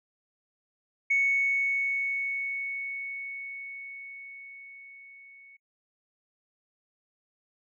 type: tone with level ramp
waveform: sine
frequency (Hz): 2217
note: C#7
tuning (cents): 0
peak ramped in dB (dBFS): -20 to -50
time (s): 1.1-5.57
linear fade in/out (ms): 10
effects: noise-tail reverb RT60 0.1 s tail -26 dB re dry + tanh soft clip ceiling -16 dBFS